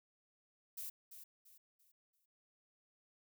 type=noise with echo; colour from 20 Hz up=violet; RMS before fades=-45 dBFS; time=0.77-0.9 s; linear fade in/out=10 ms; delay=340 ms; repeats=4; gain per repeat=-9 dB; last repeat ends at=2.26 s; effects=none

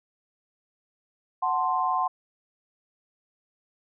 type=chord; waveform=sine; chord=F# diminished; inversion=none; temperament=equal; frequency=740 / 880 / 1046.5 Hz; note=F#5 / A5 / C6; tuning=0 / 0 / 0 cents; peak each=-27 / -30 / -25 dBFS; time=1.42-2.08 s; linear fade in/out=10 ms; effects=none

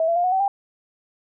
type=tone with pitch steps; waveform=sine; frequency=648 / 675.1 / 703.4 / 732.8 / 763.5 / 795.5 Hz; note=E5 / E5 / F5 / F#5 / G5 / G5; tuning=-30 / +41 / +12 / -17 / -46 / +25 cents; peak=-17 dBFS; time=0-0.48 s; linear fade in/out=2 ms; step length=80 ms; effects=none

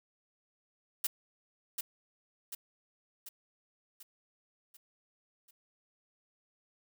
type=noise with echo; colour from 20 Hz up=blue; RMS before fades=-31 dBFS; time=1.04-1.07 s; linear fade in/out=5 ms; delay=740 ms; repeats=6; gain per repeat=-5 dB; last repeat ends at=5.51 s; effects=none

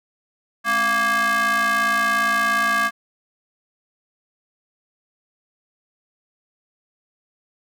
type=ring-modulated tone; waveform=square; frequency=238.1 Hz; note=A#3; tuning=37 cents sharp; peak=-15 dBFS; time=0.64-2.91 s; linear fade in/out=50 ms; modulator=1400 Hz; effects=none

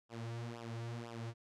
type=tone with flanger; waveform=sawtooth; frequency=116.54 Hz; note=A#2; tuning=in tune; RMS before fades=-44 dBFS; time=0.09-1.34 s; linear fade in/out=50 ms; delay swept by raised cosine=0.46 to 4.86 ms; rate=2 Hz; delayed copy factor=-0.85; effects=low-pass 7000 Hz 12 dB/octave

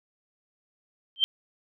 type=tone with exponential growth; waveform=sine; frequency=3136 Hz; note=G7; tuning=in tune; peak=-13 dBFS; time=1.16-1.24 s; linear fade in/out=0 ms; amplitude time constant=16 ms; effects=none

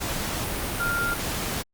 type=tone in noise; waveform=sine; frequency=1396.9 Hz; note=F6; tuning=in tune; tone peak=-24 dBFS; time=0.79-1.15 s; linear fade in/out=20 ms; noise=pink; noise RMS=-29 dBFS; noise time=0-1.63 s; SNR=+2 dB; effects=Opus 48 kbps

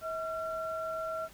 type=tone pair together; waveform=sine; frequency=643.7 / 1364 Hz; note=E5 / F6; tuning=-41 / -41 cents; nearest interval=octave + minor second; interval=1300 cents; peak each=-35 / -37 dBFS; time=0.01-1.29 s; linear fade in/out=50 ms; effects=pink hiss -55 dBFS RMS until 1.33 s

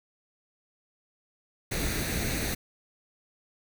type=noise with comb filter; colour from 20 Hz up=pink; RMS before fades=-30 dBFS; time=1.71-2.55 s; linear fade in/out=10 ms; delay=0.48 ms; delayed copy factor=+0.6; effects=none

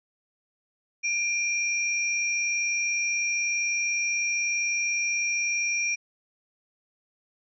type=tone pair together; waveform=sine; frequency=2389 / 5675 Hz; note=D7 / F8; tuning=+29 / +27 cents; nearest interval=octave + minor third; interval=1498 cents; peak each=-25 / -30 dBFS; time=1.03-5.96 s; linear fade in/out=20 ms; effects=none

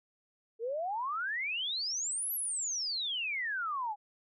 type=exponential two-way sweep; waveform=sine; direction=up then down; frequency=435.1 to 11990 to 801 Hz; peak=-32 dBFS; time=0.59-3.96 s; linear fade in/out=50 ms; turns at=2.33 s; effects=none

